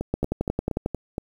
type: two click trains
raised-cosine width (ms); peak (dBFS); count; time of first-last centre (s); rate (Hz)
2; -14 / -10; 6 / 9; 0.01-1.181 / 0.14-0.861; 4.27 / 11.1
effects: 8-bit